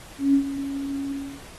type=tone with ADSR envelope; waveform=sine; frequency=277.2 Hz; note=C#4; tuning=in tune; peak=-13 dBFS; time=0.18-1.42 s; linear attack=160 ms; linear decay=91 ms; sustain=-13 dB; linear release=300 ms; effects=pink hiss -45 dBFS RMS until 1.58 s + AAC 32 kbps